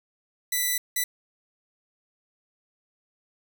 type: tone bursts at uneven times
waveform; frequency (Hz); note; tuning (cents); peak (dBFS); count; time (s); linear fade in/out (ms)
5% pulse; 1984; B6; +7; -13; 2; 0.52-0.78 / 0.96-1.04; 5
effects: none